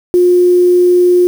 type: tone with quantisation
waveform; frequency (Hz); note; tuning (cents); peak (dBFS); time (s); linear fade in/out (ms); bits
sine; 357; F4; +38; -5; 0.14-1.27; 0; 5
effects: none